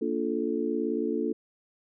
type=chord; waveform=sine; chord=Bb major seventh; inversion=none; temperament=just; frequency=233.1 / 291.4 / 349.6 / 437 Hz; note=Bb3 / D4 / F4 / A4; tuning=0 / -13 / +2 / -12 cents; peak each=-32 / -31 / -32 / -31 dBFS; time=0.01-1.33 s; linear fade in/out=10 ms; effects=none

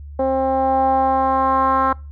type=tone with low-pass filter sweep; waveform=10% pulse; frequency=265.5 Hz; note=C4; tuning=25 cents sharp; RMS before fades=-17 dBFS; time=0.19-1.93 s; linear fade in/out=5 ms; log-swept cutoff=620 to 1200 Hz; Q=4.1; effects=noise-tail reverb RT60 0.3 s tail -24 dB re dry + added 72 Hz sine -32 dBFS peak until 2.11 s

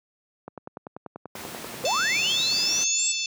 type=click train; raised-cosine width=1 ms; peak=-22 dBFS; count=15; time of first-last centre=0.48-1.839 s; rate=10.3 Hz
type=noise; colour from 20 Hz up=pink; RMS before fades=-37 dBFS; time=1.35-2.84 s; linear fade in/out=5 ms
type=linear sweep; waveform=sine; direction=up; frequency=446.1 to 7902 Hz; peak=-23 dBFS; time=1.84-3.12 s; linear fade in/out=5 ms
type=harmonic tone; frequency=880 Hz; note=A5; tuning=in tune; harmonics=3 / 4 / 5 / 6 / 7 / 8; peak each=-31 / -32 / -33 / -34 / -34 / -35 dBFS; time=1.85-3.26 s; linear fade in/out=2 ms
effects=high-pass 150 Hz 12 dB/octave

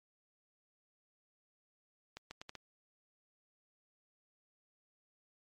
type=accelerating click train; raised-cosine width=0.2 ms; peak=-28 dBFS; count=5; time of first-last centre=2.17-2.553 s; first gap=140 ms; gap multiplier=0.75; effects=MP3 64 kbps

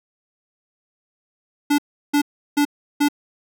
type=tone bursts; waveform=square; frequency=290.4 Hz; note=D4; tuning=19 cents flat; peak=-15 dBFS; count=4; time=1.7-3.086 s; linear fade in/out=10 ms; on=84 ms; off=350 ms; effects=none

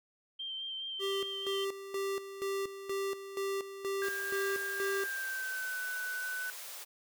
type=tone with vibrato; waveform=sine; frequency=3145 Hz; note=G7; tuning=5 cents sharp; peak=-37 dBFS; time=0.39-1.65 s; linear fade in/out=10 ms; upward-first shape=sine; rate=4.8 Hz; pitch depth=20 cents each way
type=tone with tremolo; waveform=square; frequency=392.4 Hz; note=G4; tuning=2 cents sharp; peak=-33 dBFS; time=0.99-5.08 s; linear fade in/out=50 ms; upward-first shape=square; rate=2.1 Hz; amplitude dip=70%
type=tone with pitch glide; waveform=sine; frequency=1608 to 1500.3 Hz; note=G6 to F#6; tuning=+44 to +24 cents; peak=-35 dBFS; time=4.02-6.5 s; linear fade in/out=0 ms; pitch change=-120 cents; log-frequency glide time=4.97-5.79 s
type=high-pass noise; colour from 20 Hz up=white; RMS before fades=-45 dBFS; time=4.02-6.85 s; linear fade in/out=20 ms; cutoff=410 Hz; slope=48 dB/octave
effects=none

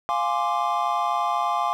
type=chord; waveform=triangle; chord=D half-diminished seventh; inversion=first; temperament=equal; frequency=698.5 / 830.6 / 1046.5 / 1174.7 Hz; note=F5 / Ab5 / C6 / D6; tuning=0 / 0 / 0 / 0 cents; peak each=-25 dBFS; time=0.09-1.73 s; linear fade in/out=0 ms; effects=none

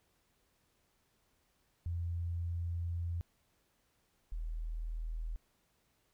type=tone pair in turn; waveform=sine; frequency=85.5 / 40.35 Hz; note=F2 / E1; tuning=-36 / -36 cents; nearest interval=octave + minor second; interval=1300 cents; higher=first; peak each=-34 / -36 dBFS; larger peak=first; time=1.86-3.21 / 4.32-5.36 s; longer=first; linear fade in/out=0 ms; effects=pink hiss -75 dBFS RMS until 6.13 s

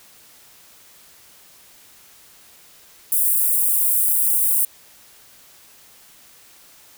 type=high-pass noise; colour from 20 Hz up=white; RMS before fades=-18 dBFS; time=3.12-4.65 s; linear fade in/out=2 ms; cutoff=8800 Hz; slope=48 dB/octave; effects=white hiss -49 dBFS RMS until 6.97 s

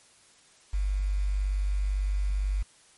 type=tone with quantisation; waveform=sine; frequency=49 Hz; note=G1; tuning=in tune; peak=-24 dBFS; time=0.73-2.63 s; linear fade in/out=10 ms; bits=8; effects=white hiss -58 dBFS RMS until 2.97 s + MP3 48 kbps

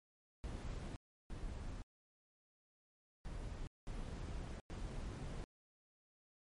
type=noise bursts at uneven times; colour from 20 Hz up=brown; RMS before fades=-45 dBFS; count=5; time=0.44-0.96 / 1.3-1.82 / 3.25-3.67 / 3.87-4.6 / 4.7-5.44 s; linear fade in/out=0 ms; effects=MP3 48 kbps

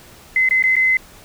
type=tone with dropouts; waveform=sine; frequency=2049 Hz; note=C7; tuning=37 cents flat; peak=-12 dBFS; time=0.36-0.97 s; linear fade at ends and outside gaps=2 ms; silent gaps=0.489-0.509 / 0.625-0.638 / 0.756-0.765 s; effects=pink hiss -44 dBFS RMS until 1.24 s

